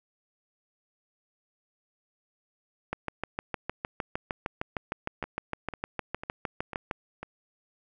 two click trains, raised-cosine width 0.5 ms, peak -22 / -15 dBFS, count 5 / 27, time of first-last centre 5.24-7.23 / 2.93-6.912 s, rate 2.01 / 6.53 Hz, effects none

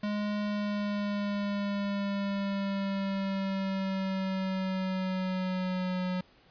square tone with pitch glide, 207.7 to 182.91 Hz, G#3 to F#3, 0 to -20 cents, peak -30 dBFS, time 0.03-6.21 s, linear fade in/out 5 ms, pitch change -220 cents, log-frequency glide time 0.4-6.04 s, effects pink hiss -61 dBFS RMS until 6.5 s + resampled to 11025 Hz

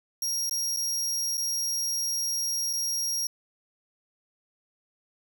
sawtooth tone with dropouts, 5620 Hz, F8, 10 cents sharp, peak -24 dBFS, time 0.22-3.27 s, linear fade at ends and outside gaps 2 ms, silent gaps 0.496-0.51 / 0.764-0.77 / 1.372-1.378 / 2.73-2.734 s, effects none

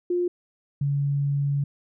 sine tone pair in turn, 353.8 / 141.59 Hz, F4 / C#3, +23 / +37 cents, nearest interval octave + major third, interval 1586 cents, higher first, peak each -21 dBFS, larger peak neither, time 0.1-0.28 / 0.81-1.64 s, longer second, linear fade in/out 5 ms, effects none

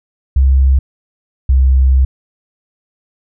sine tone pair in turn, 66.7 / 65.59 Hz, C2 / C2, +34 / +5 cents, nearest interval unison, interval 29 cents, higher first, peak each -6 dBFS, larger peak neither, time 0.36-0.79 / 1.49-2.05 s, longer second, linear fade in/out 5 ms, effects none

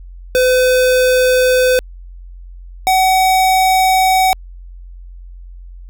square tone pair in turn, 507 / 753.7 Hz, B4 / F#5, +45 / +32 cents, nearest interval perfect fifth, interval 687 cents, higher second, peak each -10 dBFS, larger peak neither, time 0.35-1.79 / 2.87-4.33 s, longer second, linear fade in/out 0 ms, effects added 44 Hz sine -31 dBFS peak until 5.89 s

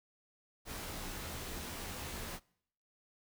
pink noise with comb filter, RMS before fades -43 dBFS, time 0.65-2.4 s, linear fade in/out 50 ms, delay 19 ms, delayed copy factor -0.65, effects noise-tail reverb RT60 0.7 s tail -25 dB re dry

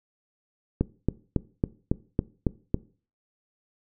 click train, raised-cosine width 3 ms, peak -9 dBFS, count 8, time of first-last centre 0.81-2.744 s, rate 3.62 Hz, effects noise-tail reverb RT60 0.4 s tail -20 dB re dry

